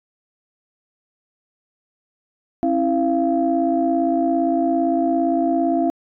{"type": "tone cluster", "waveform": "sine", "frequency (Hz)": [269.7, 327.3, 687], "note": ["C#4", "E4", "F5"], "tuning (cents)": [-47, -12, -29], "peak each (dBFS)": -20, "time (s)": [2.63, 5.9], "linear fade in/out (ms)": 0, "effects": ["tanh soft clip ceiling -6 dBFS"]}